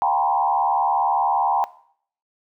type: tone with frequency modulation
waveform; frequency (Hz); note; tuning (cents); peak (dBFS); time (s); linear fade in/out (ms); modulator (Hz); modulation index
sine; 871; A5; -18; -16; 0.02-1.64; 0; 75.1; 1.8
effects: noise-tail reverb RT60 0.6 s tail -19 dB re dry